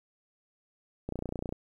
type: click train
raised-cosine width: 2 ms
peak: -21 dBFS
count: 14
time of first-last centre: 1.09-1.525 s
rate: 29.9 Hz
effects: 10-bit